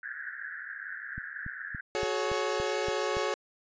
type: band-pass noise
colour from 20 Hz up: pink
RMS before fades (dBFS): -40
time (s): 0.03-1.81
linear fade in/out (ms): 5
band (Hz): 1500 to 1800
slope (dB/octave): 96
type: click train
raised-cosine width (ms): 5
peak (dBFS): -27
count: 8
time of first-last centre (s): 1.18-3.169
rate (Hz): 3.52
type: chord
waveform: sawtooth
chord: F# suspended second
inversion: none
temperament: equal with one note detuned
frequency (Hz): 370 / 426 / 554.4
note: F#4 / G#4 / C#5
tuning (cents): 0 / +44 / 0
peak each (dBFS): -30 / -28 / -29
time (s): 1.95-3.34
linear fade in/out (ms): 0
effects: resampled to 16000 Hz